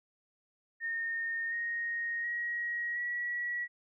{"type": "tone with pitch steps", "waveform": "sine", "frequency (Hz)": [1835, 1866, 1897.5, 1929.6], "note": ["A#6", "A#6", "A#6", "B6"], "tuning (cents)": [-28, 1, 30, -41], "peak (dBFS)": -32, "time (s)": [0.8, 3.68], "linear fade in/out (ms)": 50, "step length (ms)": 720, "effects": []}